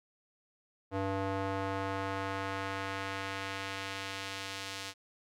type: tone with band-pass filter sweep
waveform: square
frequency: 97.2 Hz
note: G2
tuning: 14 cents flat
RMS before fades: -37 dBFS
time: 0.91-4.94 s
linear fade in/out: 50 ms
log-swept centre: 620 to 4400 Hz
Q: 0.81
effects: none